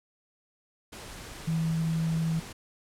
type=tone in noise; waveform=sine; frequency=162.6 Hz; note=E3; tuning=23 cents flat; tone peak=-25 dBFS; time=1.47-2.4 s; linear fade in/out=10 ms; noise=pink; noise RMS=-43 dBFS; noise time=0.92-2.53 s; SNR=+15 dB; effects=low-pass 11000 Hz 12 dB/octave

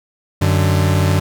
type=tone pair together; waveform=40% pulse; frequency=94.2 / 149.53 Hz; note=F#2 / D3; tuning=+32 / +32 cents; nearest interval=minor sixth; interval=800 cents; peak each=-13 / -16 dBFS; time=0.41-1.2 s; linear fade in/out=10 ms; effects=none

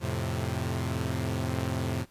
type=chord; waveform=sawtooth; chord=F major; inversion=none; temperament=equal; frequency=87.31 / 110 / 130.81 Hz; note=F2 / A2 / C3; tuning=0 / 0 / 0 cents; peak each=-29 dBFS; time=0-2.06 s; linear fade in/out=50 ms; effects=pink hiss -62 dBFS RMS until 2.1 s + resampled to 32000 Hz

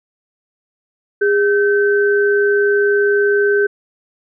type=tone pair together; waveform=sine; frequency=407.9 / 1540 Hz; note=G#4 / G6; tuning=-31 / -31 cents; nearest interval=octave + major seventh; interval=2300 cents; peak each=-12 / -17 dBFS; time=1.21-3.67 s; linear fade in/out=10 ms; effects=none

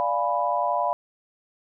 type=chord; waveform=sine; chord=D diminished seventh; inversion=none; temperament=equal; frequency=587.3 / 698.5 / 830.6 / 987.8 Hz; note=D5 / F5 / Ab5 / Cb6; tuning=0 / 0 / 0 / 0 cents; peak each=-28 / -26 / -30 / -25 dBFS; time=0-0.93 s; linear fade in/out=0 ms; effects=none

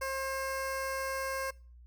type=tone with notch filter; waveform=15% pulse; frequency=534 Hz; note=C5; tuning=35 cents sharp; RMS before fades=-35 dBFS; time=0.01-1.51 s; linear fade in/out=10 ms; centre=3400 Hz; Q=1.7; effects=noise-tail reverb RT60 0.4 s tail -24 dB re dry + added 60 Hz sine -51 dBFS peak until 1.86 s

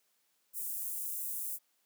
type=high-pass noise; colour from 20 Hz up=white; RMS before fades=-38 dBFS; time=0.53-1.59 s; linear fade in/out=50 ms; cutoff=8800 Hz; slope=24 dB/octave; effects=white hiss -75 dBFS RMS until 1.85 s + high-pass 200 Hz 12 dB/octave

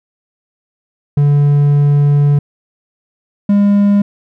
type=tone pair in turn; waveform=triangle; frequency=144.4 / 202.6 Hz; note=D3 / G#3; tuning=-29 / -43 cents; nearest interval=tritone; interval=586 cents; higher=second; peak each=-5 dBFS; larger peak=neither; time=1.17-2.39 / 3.49-4.02 s; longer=first; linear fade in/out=5 ms; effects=none

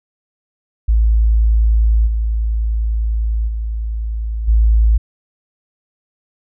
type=tone with level steps; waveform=sine; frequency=55 Hz; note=A1; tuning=in tune; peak=-9 / -14 / -18 / -8 dBFS; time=0.88-4.98 s; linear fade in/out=10 ms; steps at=2.06 / 3.47 / 4.47 s; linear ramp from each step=20 ms; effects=none

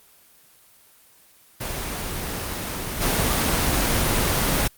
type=noise with level steps; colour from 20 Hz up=pink; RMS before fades=-29 / -21 dBFS; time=1.6-4.68 s; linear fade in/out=10 ms; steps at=3 s; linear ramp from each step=20 ms; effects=white hiss -54 dBFS RMS until 4.77 s + Opus 24 kbps

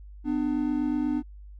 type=tone pair together; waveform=triangle; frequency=250.7 / 299 Hz; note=B3 / D4; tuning=+26 / +31 cents; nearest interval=minor third; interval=305 cents; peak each=-26 / -24 dBFS; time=0.24-1.23 s; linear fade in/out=50 ms; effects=added 50 Hz sine -42 dBFS peak until 1.59 s

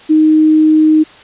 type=tone; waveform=sine; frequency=311.1 Hz; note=D#4; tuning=in tune; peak=-5 dBFS; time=0.09-1.04 s; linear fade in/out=20 ms; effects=white hiss -38 dBFS RMS until 1.23 s + resampled to 8000 Hz

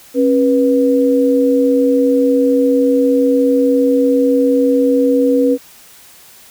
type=tone pair together; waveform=sine; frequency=271.3 / 488.4 Hz; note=C#4 / B4; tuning=-37 / -19 cents; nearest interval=minor seventh; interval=1018 cents; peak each=-12 dBFS; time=0.14-5.58 s; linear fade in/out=50 ms; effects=white hiss -42 dBFS RMS until 6.5 s

